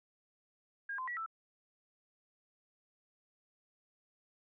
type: tone with pitch steps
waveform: sine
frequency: 1621 / 1032 / 1935 / 1324 Hz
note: G#6 / C6 / B6 / E6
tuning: -42 / -24 / -36 / +7 cents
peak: -37 dBFS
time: 0.89-1.262 s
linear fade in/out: 5 ms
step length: 93 ms
effects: none